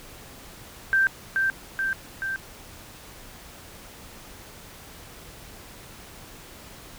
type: tone with echo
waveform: sine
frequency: 1568 Hz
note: G6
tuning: in tune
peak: -17 dBFS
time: 0.93-1.07 s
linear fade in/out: 0 ms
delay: 430 ms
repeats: 3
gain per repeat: -3 dB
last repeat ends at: 2.36 s
effects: pink hiss -45 dBFS RMS until 6.98 s